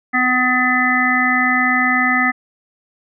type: harmonic tone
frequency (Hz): 251.9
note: B3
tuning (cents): +34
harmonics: 1 / 3 / 5 / 7 / 8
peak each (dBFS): -20 / -22 / -20 / -19 / -17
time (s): 0.13-2.32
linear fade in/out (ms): 20
effects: none